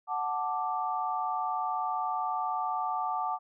sine chord, D major, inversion first, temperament equal, 740 / 880 / 1174.7 Hz, F#5 / A5 / D6, 0 / 0 / 0 cents, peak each -33 dBFS, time 0.07-3.39 s, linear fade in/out 50 ms, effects none

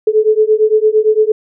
sine beating tone pair, 427.6 / 436.4 Hz, A4 / A4, -49 / -14 cents, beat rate 8.8 Hz, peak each -11 dBFS, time 0.07-1.32 s, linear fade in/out 5 ms, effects none

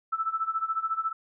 sine tone with tremolo, 1318.5 Hz, E6, in tune, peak -23 dBFS, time 0.12-1.13 s, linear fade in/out 10 ms, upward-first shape sine, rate 14 Hz, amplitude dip 85%, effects none

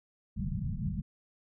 white low-pass noise, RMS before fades -34 dBFS, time 0.36-1.02 s, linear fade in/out 10 ms, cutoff 210 Hz, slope 96 dB/octave, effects none

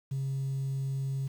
sine tone, 135.4 Hz, C#3, 40 cents flat, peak -28 dBFS, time 0.11-1.28 s, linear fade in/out 10 ms, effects tanh soft clip ceiling -26 dBFS + 9-bit

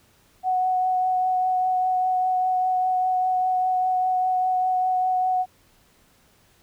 sine tone with vibrato, 740 Hz, F#5, in tune, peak -19 dBFS, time 0.43-5.46 s, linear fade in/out 50 ms, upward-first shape triangle, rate 5 Hz, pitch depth 13 cents each way, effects pink hiss -59 dBFS RMS until 6.62 s

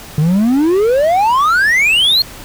triangle exponential sweep, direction up, 145.2 to 4349 Hz, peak -7 dBFS, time 0.18-2.22 s, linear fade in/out 2 ms, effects pink hiss -33 dBFS RMS until 2.44 s

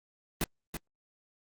pink noise with echo, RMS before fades -29 dBFS, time 0.41-0.44 s, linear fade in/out 2 ms, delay 330 ms, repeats 1, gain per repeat -8 dB, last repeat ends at 0.77 s, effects Opus 32 kbps

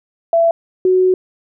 sine tone pair in turn, 669 / 370.3 Hz, E5 / F#4, +25 / +1 cents, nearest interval minor seventh, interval 1024 cents, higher first, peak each -9 dBFS, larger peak neither, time 0.33-0.51 / 0.85-1.14 s, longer second, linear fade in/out 2 ms, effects none

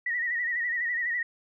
sine tone with vibrato, 1909 Hz, A#6, 41 cents sharp, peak -26 dBFS, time 0.06-1.23 s, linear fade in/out 5 ms, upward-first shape sine, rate 12 Hz, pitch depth 67 cents each way, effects none

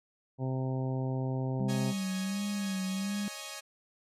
harmonic tone, 130.81 Hz, C3, in tune, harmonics 1 / 2 / 3 / 4 / 5 / 6 / 7, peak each -31 / -37 / -41 / -43 / -45 / -47 / -48 dBFS, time 0.38-1.94 s, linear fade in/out 50 ms
sine tone with vibrato, 196 Hz, G3, in tune, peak -31 dBFS, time 1.6-3.28 s, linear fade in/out 0 ms, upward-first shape sine, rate 1.4 Hz, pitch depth 65 cents each way
5% pulse chord, C# suspended second, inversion none, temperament equal with one note detuned, 554.4 / 626.6 / 830.6 Hz, C#5 / D#5 / G#5, 0 / +12 / 0 cents, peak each -33 dBFS, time 1.68-3.61 s, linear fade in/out 20 ms
effects resampled to 32000 Hz

